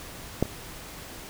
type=clicks; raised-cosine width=2 ms; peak=-8 / -27 dBFS; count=2; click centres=0.426 / 0.455 s; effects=pink hiss -42 dBFS RMS until 1.29 s